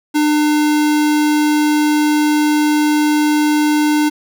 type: tone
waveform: square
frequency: 300 Hz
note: D4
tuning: 37 cents sharp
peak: -12 dBFS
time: 0.14-4.1 s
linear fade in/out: 20 ms
effects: none